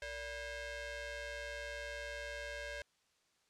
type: ring-modulated tone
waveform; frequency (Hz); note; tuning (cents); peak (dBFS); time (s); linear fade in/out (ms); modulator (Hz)
sawtooth; 520; C5; -11; -35; 0.02-2.82; 2; 1100
effects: white hiss -75 dBFS RMS until 3.49 s + low-pass 7000 Hz 12 dB/octave